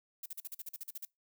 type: noise bursts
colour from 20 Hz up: violet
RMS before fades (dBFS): -42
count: 12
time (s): 0.23-1.051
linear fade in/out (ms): 5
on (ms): 29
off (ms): 43
effects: noise-tail reverb RT60 0.2 s tail -24 dB re dry